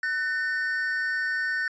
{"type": "tone pair together", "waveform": "triangle", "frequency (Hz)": [1500, 1811.5], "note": ["F#6", "A6"], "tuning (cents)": [23, 50], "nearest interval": "minor third", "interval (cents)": 327, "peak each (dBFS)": -26, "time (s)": [0.03, 1.68], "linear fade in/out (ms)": 2, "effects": ["resampled to 16000 Hz"]}